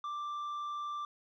triangle tone with tanh clipping, 1178 Hz, D6, 5 cents sharp, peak -37 dBFS, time 0.04-1.05 s, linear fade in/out 2 ms, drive 9 dB, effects none

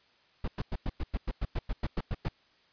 brown noise bursts, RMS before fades -30 dBFS, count 14, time 0.44-2.286 s, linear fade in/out 5 ms, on 39 ms, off 100 ms, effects white hiss -65 dBFS RMS until 2.72 s + resampled to 11025 Hz

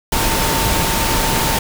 sine tone in noise, 903 Hz, A5, 45 cents sharp, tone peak -23 dBFS, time 0.12-1.59 s, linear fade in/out 5 ms, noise pink, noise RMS -17 dBFS, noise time 0.12-1.59 s, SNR -9 dB, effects none

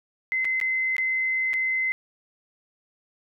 sine tone with dropouts, 2056 Hz, C7, 31 cents flat, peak -22 dBFS, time 0.32-1.92 s, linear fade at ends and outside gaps 0 ms, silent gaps 0.446-0.452 / 0.601-0.613 / 0.966-0.982 / 1.533-1.539 s, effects none

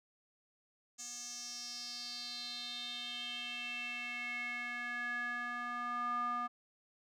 square tone with band-pass filter sweep, 242.1 Hz, B3, 34 cents flat, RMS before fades -41 dBFS, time 0.98-6.48 s, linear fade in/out 20 ms, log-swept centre 6700 to 1100 Hz, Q 5.8, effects none

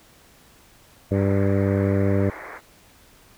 white band-pass noise, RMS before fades -38 dBFS, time 1.11-2.61 s, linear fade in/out 50 ms, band 300 to 2200 Hz, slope 96 dB/octave
harmonic tone, 98.5 Hz, G2, 9 cents sharp, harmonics 1 / 2 / 3 / 4 / 5 / 6, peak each -21 / -24 / -26 / -27 / -28 / -29 dBFS, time 1.11-2.3 s, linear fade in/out 5 ms
effects pink hiss -53 dBFS RMS until 3.37 s

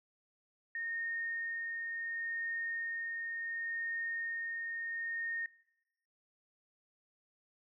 sine tone with tremolo, 1842 Hz, A#6, 21 cents flat, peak -35 dBFS, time 0.75-5.46 s, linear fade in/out 2 ms, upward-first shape sine, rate 0.7 Hz, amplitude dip 25%, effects noise-tail reverb RT60 0.9 s tail -22 dB re dry

